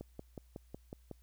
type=click train; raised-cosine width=2 ms; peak=-30 dBFS; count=7; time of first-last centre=0.01-1.113 s; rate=5.44 Hz; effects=added 60 Hz sine -60 dBFS peak until 1.22 s + white hiss -74 dBFS RMS until 1.22 s